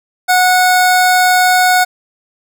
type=tone; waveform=25% pulse; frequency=733 Hz; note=F#5; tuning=16 cents flat; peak=-4 dBFS; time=0.28-1.85 s; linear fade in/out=20 ms; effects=none